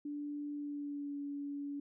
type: tone with pitch glide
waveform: sine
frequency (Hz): 291.7 to 285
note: D4 to C#4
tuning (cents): -12 to +48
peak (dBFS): -38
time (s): 0.05-1.8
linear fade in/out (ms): 5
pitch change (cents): -40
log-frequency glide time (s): 0.53-1.18
effects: none